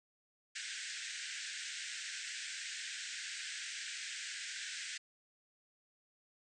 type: band-pass noise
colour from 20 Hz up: pink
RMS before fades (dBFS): -44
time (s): 0.55-4.98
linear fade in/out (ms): 10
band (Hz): 1500 to 8500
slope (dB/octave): 96
effects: none